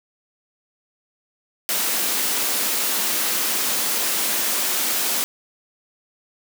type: high-pass noise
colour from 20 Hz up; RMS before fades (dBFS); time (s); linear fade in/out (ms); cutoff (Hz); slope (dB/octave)
white; -22; 1.69-5.24; 0; 180; 96
effects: none